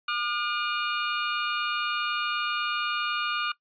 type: tone pair together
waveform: 25% pulse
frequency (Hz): 1205 / 1433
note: D6 / F6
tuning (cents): +44 / +44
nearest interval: minor third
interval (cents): 300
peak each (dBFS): -25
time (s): 0.08-3.52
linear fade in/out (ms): 5
effects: noise-tail reverb RT60 0.1 s tail -20 dB re dry + resampled to 11025 Hz